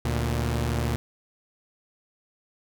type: tone pair together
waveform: sawtooth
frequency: 74 / 117.47 Hz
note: D2 / A#2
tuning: +14 / +14 cents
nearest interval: minor sixth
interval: 800 cents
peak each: -23 dBFS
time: 0.05-0.96 s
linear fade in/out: 0 ms
effects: none